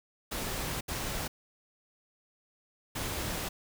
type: noise bursts at uneven times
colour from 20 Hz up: pink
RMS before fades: -35 dBFS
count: 3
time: 0.31-0.81 / 0.88-1.28 / 2.95-3.49 s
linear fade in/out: 10 ms
effects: none